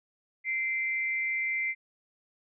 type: tone pair together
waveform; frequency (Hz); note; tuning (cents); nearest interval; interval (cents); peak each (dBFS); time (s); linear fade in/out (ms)
sine; 2079 / 2334; C7 / D7; -12 / -11; major second; 201; -28 / -36; 0.44-1.75; 50
effects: none